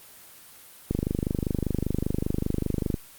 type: click train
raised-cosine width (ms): 3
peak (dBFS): -12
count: 52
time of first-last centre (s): 0.91-2.942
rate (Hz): 25.1
effects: white hiss -49 dBFS RMS until 3.18 s + Opus 24 kbps